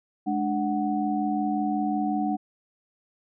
sine tone cluster, 210.6 / 296.1 / 742 Hz, G#3 / D4 / F#5, +24 / +14 / +5 cents, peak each -28 / -27 / -28 dBFS, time 0.26-2.37 s, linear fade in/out 20 ms, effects none

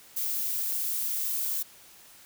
violet noise, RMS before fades -30 dBFS, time 0.16-1.63 s, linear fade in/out 10 ms, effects white hiss -53 dBFS RMS until 2.25 s

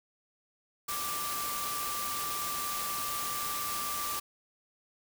sine tone in noise, 1174.7 Hz, D6, in tune, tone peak -36 dBFS, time 0.88-4.2 s, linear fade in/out 10 ms, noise white, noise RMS -36 dBFS, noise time 0.88-4.2 s, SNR -3 dB, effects none

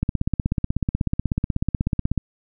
click train, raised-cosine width 5 ms, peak -8 dBFS, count 36, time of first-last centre 0.03-2.177 s, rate 16.3 Hz, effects none

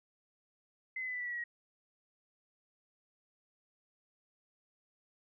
sine tone with pitch steps, 2050 / 2028 / 2005 / 1983.6 / 1962 / 1940.5 / 1919.4 / 1898.4 Hz, C7 / B6 / B6 / B6 / B6 / B6 / B6 / A#6, -36 / +45 / +26 / +7 / -12 / -31 / -50 / +31 cents, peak -36 dBFS, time 0.96-1.44 s, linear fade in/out 5 ms, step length 60 ms, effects none

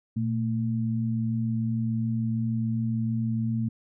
sine tone pair together, 117.5 / 224.3 Hz, A#2 / A3, +14 / +34 cents, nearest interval major seventh, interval 1120 cents, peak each -27 dBFS, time 0.16-3.69 s, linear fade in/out 10 ms, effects none

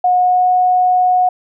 sine tone with pitch glide, 725 to 730.5 Hz, F#5 to F#5, -35 to -22 cents, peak -9 dBFS, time 0.04-1.29 s, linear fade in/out 5 ms, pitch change +13 cents, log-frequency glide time 0.17-0.48 s, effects none

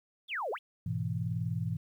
sine exponential two-way sweep, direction down then up, 3766 to 392 to 3766 Hz, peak -32 dBFS, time 0.28-0.59 s, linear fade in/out 50 ms, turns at 0.51 s
sine chord, E major, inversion first, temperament equal, 103.83 / 123.47 / 164.81 Hz, G#2 / B2 / E3, 0 / 0 / 0 cents, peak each -35 dBFS, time 0.86-1.77 s, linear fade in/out 5 ms
effects 11-bit

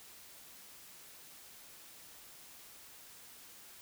silence, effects white hiss -55 dBFS RMS until 3.81 s

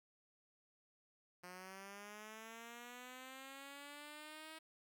5% pulse linear sweep, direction up, 177.7 to 319.4 Hz, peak -40 dBFS, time 1.43-4.59 s, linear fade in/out 10 ms, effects none

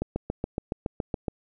click train, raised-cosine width 2 ms, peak -14 dBFS, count 10, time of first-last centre 0.02-1.282 s, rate 7.13 Hz, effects none

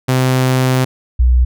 sawtooth / sine tone pair in turn, 129.1 / 61.74 Hz, C3 / B1, -23 / 0 cents, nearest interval octave + minor second, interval 1277 cents, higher first, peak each -7 dBFS, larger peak neither, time 0.08-0.85 / 1.19-1.45 s, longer first, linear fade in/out 10 ms, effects none

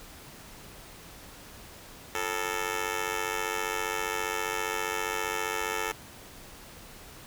10% pulse tone with amplitude modulation, 440 Hz, A4, in tune, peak -17 dBFS, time 2.15-5.92 s, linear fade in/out 2 ms, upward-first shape sine, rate 95 Hz, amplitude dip 95%, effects pink hiss -48 dBFS RMS until 7.26 s

